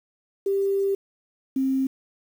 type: tone pair in turn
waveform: sine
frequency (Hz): 393.8 / 265.9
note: G4 / C4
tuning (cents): +8 / +28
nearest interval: perfect fifth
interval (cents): 680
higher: first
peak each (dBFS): -20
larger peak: neither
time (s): 0.46-0.95 / 1.56-1.87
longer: first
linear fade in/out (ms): 5
effects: 8-bit